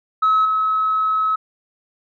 sine tone with level steps, 1287 Hz, E6, 42 cents flat, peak -11 / -15 dBFS, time 0.22-1.36 s, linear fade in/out 10 ms, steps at 0.45 s, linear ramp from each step 2 ms, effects tanh soft clip ceiling -10 dBFS

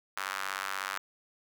sawtooth tone with high-pass filter, 96.5 Hz, G2, 27 cents flat, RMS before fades -36 dBFS, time 0.17-0.98 s, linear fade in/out 0 ms, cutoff 1300 Hz, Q 2.3, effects none

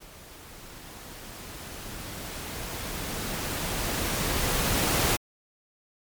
pink noise with level ramp, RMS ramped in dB -48 to -23 dBFS, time 0-5.17 s, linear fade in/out 20 ms, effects MP3 96 kbps

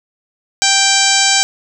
harmonic tone, 784 Hz, G5, in tune, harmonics 1 / 2 / 3 / 4 / 5 / 6 / 7 / 8 / 9 / 10, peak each -19 / -19 / -19 / -19 / -19 / -19 / -19 / -19 / -19 / -19 dBFS, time 0.62-1.43 s, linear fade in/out 0 ms, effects 7-bit

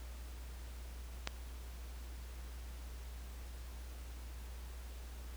click, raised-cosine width 0.2 ms, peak -18 dBFS, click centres 1.274 s, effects added 60 Hz sine -45 dBFS peak until 5.36 s + pink hiss -57 dBFS RMS until 5.36 s

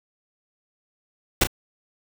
pink noise with echo, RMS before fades -17 dBFS, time 1.41-1.44 s, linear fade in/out 5 ms, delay 32 ms, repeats 1, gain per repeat -10 dB, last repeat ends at 1.472 s, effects none

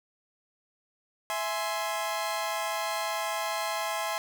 sawtooth chord, E augmented, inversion none, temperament equal with one note detuned, 659.3 / 836.9 / 1046.5 Hz, E5 / G#5 / B#5, 0 / +13 / 0 cents, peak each -30 dBFS, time 1.3-4.18 s, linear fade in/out 0 ms, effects none

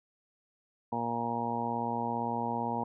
harmonic tone, 117.7 Hz, A#2, 17 cents sharp, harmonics 1 / 2 / 3 / 4 / 5 / 6 / 7 / 8, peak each -42 / -36 / -44 / -40 / -44 / -40 / -36 / -35 dBFS, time 0.92-2.84 s, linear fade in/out 5 ms, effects none

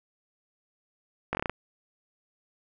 slowing click train, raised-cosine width 0.5 ms, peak -13 dBFS, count 7, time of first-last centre 1.33-1.496 s, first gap 19 ms, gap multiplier 1.15, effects none

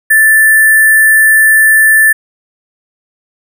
sine tone with sample-and-hold, 1760 Hz, A6, in tune, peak -3 dBFS, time 0.1-2.13 s, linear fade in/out 10 ms, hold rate 11025 Hz, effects none

